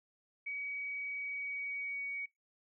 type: tone with pitch glide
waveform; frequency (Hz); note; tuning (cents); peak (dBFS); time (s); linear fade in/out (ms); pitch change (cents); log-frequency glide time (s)
sine; 2265 to 2248; C#7 to C#7; +37 to +24; -37; 0.46-2.26; 10; -13; 1.16-2.14
effects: noise-tail reverb RT60 0.2 s tail -22 dB re dry